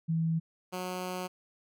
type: tone pair in turn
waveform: sine / 10% pulse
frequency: 163.1 / 182.68 Hz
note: E3 / F#3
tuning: -18 / -22 cents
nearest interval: major second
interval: 196 cents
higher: second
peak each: -26 dBFS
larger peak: neither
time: 0.08-0.4 / 0.72-1.28 s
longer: second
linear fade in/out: 20 ms
effects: none